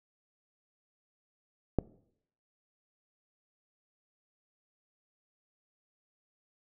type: click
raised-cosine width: 2 ms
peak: -12 dBFS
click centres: 1.787 s
effects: noise-tail reverb RT60 0.7 s tail -21 dB re dry